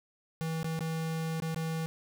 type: tone with dropouts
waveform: square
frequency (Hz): 161.7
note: E3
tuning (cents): -33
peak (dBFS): -32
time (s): 0.41-1.86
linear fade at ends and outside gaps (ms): 0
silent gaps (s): 0.63-0.644 / 0.791-0.807 / 1.401-1.422 / 1.545-1.561
effects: none